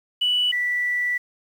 sine tone pair in turn, 2960 / 1963.1 Hz, F#7 / B6, 0 / -11 cents, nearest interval perfect fifth, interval 711 cents, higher first, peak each -17 / -20 dBFS, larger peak first, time 0.21-0.52 / 0.52-1.18 s, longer second, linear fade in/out 10 ms, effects tanh soft clip ceiling -13 dBFS + 8-bit

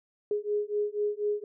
sine beating tone pair, 414 / 418.1 Hz, G#4 / G#4, -5 / +12 cents, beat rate 4.1 Hz, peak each -30 dBFS, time 0.31-1.44 s, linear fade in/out 2 ms, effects none

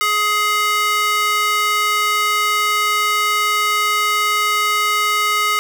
square tone with high-pass filter, 419.4 Hz, G#4, 17 cents sharp, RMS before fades -17 dBFS, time 0.01-5.59 s, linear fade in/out 0 ms, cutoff 1500 Hz, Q 2.3, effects none

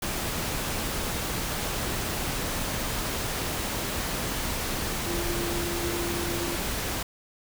sine tone in noise, 344.3 Hz, F4, 25 cents flat, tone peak -31 dBFS, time 5.06-6.56 s, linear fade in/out 5 ms, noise pink, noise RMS -30 dBFS, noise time 0.02-7.03 s, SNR -4 dB, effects none

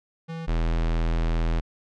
square tone pair in turn, 164 / 41.24 Hz, E3 / E1, -9 / +2 cents, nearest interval 2 octaves, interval 2389 cents, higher first, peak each -32 / -22 dBFS, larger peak second, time 0.28-0.47 / 0.47-1.61 s, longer second, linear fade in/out 20 ms, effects low-pass 4000 Hz 12 dB/octave

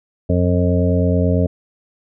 harmonic tone with a mistuned harmonic, 89 Hz, F2, 33 cents sharp, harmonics 1 / 2 / 3 / 5 / 6 / 7, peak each -16 / -19 / -21 / -23 / -24 / -24 dBFS, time 0.29-1.47 s, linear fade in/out 10 ms, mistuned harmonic 1, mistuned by +16 cents, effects none

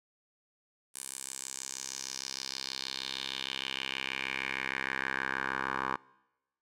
10% pulse tone with band-pass filter sweep, 66.4 Hz, C2, 26 cents sharp, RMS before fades -37 dBFS, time 0.94-5.97 s, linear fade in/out 20 ms, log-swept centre 9400 to 1200 Hz, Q 3.3, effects noise-tail reverb RT60 1.0 s tail -24 dB re dry

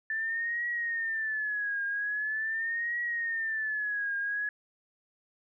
sine tone with vibrato, 1760 Hz, A6, in tune, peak -29 dBFS, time 0.1-4.49 s, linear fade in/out 2 ms, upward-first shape triangle, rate 0.43 Hz, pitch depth 150 cents each way, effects none

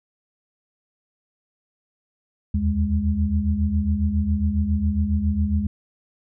sine tone cluster, 75.9 / 83.2 / 206.2 Hz, D#2 / E2 / G#3, -42 / +17 / -12 cents, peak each -23 dBFS, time 2.54-5.67 s, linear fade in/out 5 ms, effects none

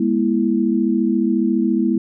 sine chord, E major, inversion first, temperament equal with one note detuned, 207.7 / 242.1 / 329.6 Hz, G#3 / B3 / E4, 0 / -34 / 0 cents, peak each -19 dBFS, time 0-1.98 s, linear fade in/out 5 ms, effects none

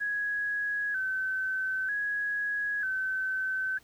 sine tone with vibrato, 1597 Hz, G6, 32 cents sharp, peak -28 dBFS, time 0-3.79 s, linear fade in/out 20 ms, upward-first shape square, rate 0.53 Hz, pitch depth 73 cents each way, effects pink hiss -61 dBFS RMS until 3.83 s

